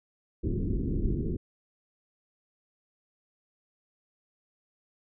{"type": "low-pass noise", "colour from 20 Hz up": "pink", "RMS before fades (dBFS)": -29, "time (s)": [0.43, 1.37], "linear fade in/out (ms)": 10, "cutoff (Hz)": 390, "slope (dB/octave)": 48, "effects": []}